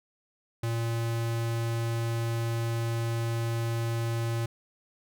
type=tone; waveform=square; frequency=115.6 Hz; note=A#2; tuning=14 cents flat; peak=-28 dBFS; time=0.63-4.46 s; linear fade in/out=5 ms; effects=none